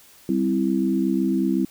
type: chord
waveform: sine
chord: C major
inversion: second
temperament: equal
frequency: 196 / 261.6 / 329.6 Hz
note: G3 / C4 / E4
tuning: 0 / 0 / 0 cents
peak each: -23 dBFS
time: 0.29-1.65 s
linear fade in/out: 2 ms
effects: white hiss -51 dBFS RMS until 1.7 s